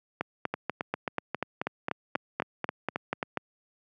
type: two click trains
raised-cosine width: 0.5 ms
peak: -13 / -14 dBFS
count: 14 / 11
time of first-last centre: 0.21-3.373 / 0.54-3.228 s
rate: 4.11 / 3.72 Hz
effects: high-pass 150 Hz 12 dB/octave